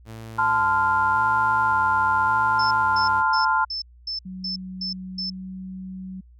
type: tone with vibrato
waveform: sawtooth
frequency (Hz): 103.5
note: G#2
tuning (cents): -5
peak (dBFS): -32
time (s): 0.05-3.24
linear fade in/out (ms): 50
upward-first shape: square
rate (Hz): 0.9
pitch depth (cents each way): 140
type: chord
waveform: sine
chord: F major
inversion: first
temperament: equal with one note detuned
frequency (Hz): 880 / 1028.5 / 1396.9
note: A5 / C6 / F6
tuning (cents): 0 / -30 / 0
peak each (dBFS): -22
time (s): 0.38-3.65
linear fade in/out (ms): 10
type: tone bursts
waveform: sine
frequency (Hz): 5274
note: E8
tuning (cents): 0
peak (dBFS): -26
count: 8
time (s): 2.59-5.3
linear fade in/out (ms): 5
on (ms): 120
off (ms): 250
type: tone with pitch glide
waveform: sine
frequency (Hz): 186.1 to 187.39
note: F#3 to F#3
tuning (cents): +10 to +22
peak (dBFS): -32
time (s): 4.25-6.21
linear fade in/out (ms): 10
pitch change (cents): +12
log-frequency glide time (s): 5.18-5.45
effects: added 60 Hz sine -47 dBFS peak until 6.39 s